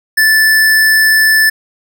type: tone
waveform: square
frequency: 1753 Hz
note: A6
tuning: 7 cents flat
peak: -7 dBFS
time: 0.17-1.5 s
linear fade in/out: 10 ms
effects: none